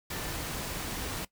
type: tone in noise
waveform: sine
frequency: 1760 Hz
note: A6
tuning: in tune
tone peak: -47 dBFS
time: 0.11-0.33 s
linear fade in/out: 5 ms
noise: pink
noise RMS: -36 dBFS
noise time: 0.1-1.25 s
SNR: -14 dB
effects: noise-tail reverb RT60 0.1 s tail -19 dB re dry